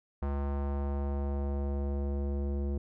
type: tone with low-pass filter sweep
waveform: square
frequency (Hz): 70.3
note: C#2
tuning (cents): +25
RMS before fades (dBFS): -32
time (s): 0.22-2.78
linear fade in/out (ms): 5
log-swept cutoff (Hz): 1100 to 420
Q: 1.3
effects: none